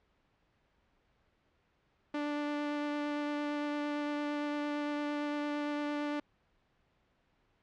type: tone with vibrato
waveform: sawtooth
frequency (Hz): 293.7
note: D4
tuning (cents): 0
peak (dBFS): -29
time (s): 2.14-6.2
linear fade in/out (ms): 5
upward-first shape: sine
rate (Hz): 8.8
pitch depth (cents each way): 8
effects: pink hiss -73 dBFS RMS until 7.62 s + low-pass 3000 Hz 12 dB/octave